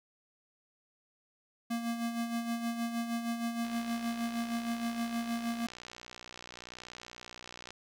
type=tone with tremolo; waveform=square; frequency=233.1 Hz; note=A#3; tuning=in tune; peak=-31 dBFS; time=1.7-5.67 s; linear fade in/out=10 ms; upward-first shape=sine; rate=6.4 Hz; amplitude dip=55%
type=click train; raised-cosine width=0.2 ms; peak=-28 dBFS; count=248; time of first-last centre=3.65-7.706 s; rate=60.9 Hz
effects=none